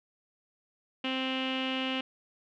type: tone with low-pass filter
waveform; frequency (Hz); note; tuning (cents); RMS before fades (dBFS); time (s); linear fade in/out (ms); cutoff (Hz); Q
sawtooth; 261.6; C4; 0; -32; 1.04-2.01; 5; 2900; 7.3
effects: none